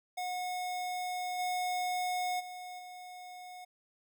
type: tone with level steps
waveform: square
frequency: 727 Hz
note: F#5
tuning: 31 cents flat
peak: -35 / -32 / -43 / -46 dBFS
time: 0.17-3.65 s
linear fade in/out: 10 ms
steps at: 1.38 / 2.39 / 2.78 s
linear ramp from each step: 20 ms
effects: none